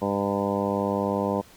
harmonic tone, 100 Hz, G2, 35 cents sharp, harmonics 1 / 2 / 3 / 4 / 5 / 6 / 7 / 8 / 9 / 10, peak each -36 / -28 / -32 / -32 / -29 / -31 / -37 / -36 / -33 / -35 dBFS, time 0.01-1.42 s, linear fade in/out 20 ms, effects pink hiss -52 dBFS RMS until 1.56 s

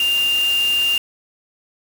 sine tone in noise, 2799 Hz, F7, 3 cents sharp, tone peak -15 dBFS, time 0-0.98 s, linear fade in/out 2 ms, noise white, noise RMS -30 dBFS, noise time 0-0.98 s, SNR +12 dB, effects none

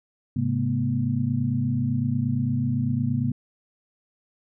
sine tone cluster, 106.5 / 134.8 / 210.7 / 240.1 Hz, G#2 / C#3 / G#3 / B3, +44 / -48 / +25 / -49 cents, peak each -28 / -25 / -32 / -26 dBFS, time 0.36-3.32 s, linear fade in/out 5 ms, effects none

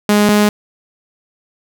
sawtooth tone pair in turn, 207.7 / 208.4 Hz, G#3 / G#3, 0 / +6 cents, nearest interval unison, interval 6 cents, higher second, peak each -5 dBFS, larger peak neither, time 0.09-0.29 / 0.29-0.49 s, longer neither, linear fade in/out 2 ms, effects none

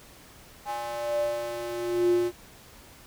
square tone with high-pass filter sweep, 118.1 Hz, A#2, 23 cents sharp, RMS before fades -28 dBFS, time 0.65-2.32 s, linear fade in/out 50 ms, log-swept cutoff 800 to 310 Hz, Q 9.4, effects pink hiss -51 dBFS RMS until 3.06 s

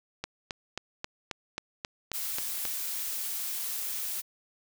click train, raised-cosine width 0.2 ms, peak -16 dBFS, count 10, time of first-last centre 0.24-2.653 s, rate 3.73 Hz
blue noise, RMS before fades -34 dBFS, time 2.13-4.22 s, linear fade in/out 20 ms
effects none

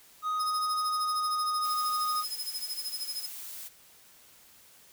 triangle tone with pitch glide, 1249 to 1240.4 Hz, D#6 to D#6, +6 to -6 cents, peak -26 dBFS, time 0.22-2.25 s, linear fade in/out 50 ms, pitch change -12 cents, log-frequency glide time 0.69-1.53 s
sawtooth tone with tremolo, 5110 Hz, D#8, 45 cents sharp, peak -29 dBFS, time 0.39-3.27 s, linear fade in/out 20 ms, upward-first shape sine, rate 13 Hz, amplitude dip 85%
blue noise, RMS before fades -42 dBFS, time 1.63-3.69 s, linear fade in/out 20 ms
effects white hiss -57 dBFS RMS until 4.92 s

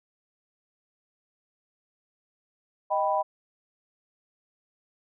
sine chord, Eb augmented, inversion none, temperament equal, 622.3 / 784 / 987.8 Hz, Eb5 / G5 / B5, 0 / 0 / 0 cents, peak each -27 dBFS, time 2.9-3.23 s, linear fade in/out 20 ms, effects none

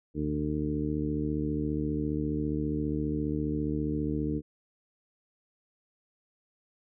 harmonic tone with a mistuned harmonic, 74.8 Hz, D2, 32 cents sharp, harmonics 1 / 2 / 3 / 4 / 5 / 6, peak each -36 / -34 / -36 / -31 / -40 / -38 dBFS, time 0.14-4.42 s, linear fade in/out 50 ms, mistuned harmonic 1, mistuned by -59 cents, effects none

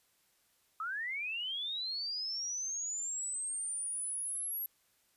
sine linear sweep, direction up, 1244.5 to 11630 Hz, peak -35 dBFS, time 0.8-4.66 s, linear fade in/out 2 ms, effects white hiss -72 dBFS RMS until 5.16 s + resampled to 32000 Hz

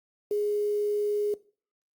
sine tone with quantisation, 415.3 Hz, G#4, in tune, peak -24 dBFS, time 0.31-1.34 s, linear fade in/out 2 ms, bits 8, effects noise-tail reverb RT60 0.4 s tail -19 dB re dry + Opus 48 kbps

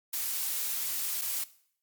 blue noise with dropouts, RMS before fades -32 dBFS, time 0.13-1.44 s, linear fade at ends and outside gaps 5 ms, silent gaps 1.213-1.217 s, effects noise-tail reverb RT60 0.6 s tail -18 dB re dry + MP3 96 kbps

